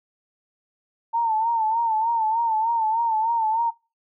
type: tone with vibrato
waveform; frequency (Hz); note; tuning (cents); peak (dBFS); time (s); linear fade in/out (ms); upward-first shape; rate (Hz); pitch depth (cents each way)
sine; 901; A5; +41; -19; 1.13-3.71; 20; sine; 3.3; 71
effects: noise-tail reverb RT60 0.3 s tail -23 dB re dry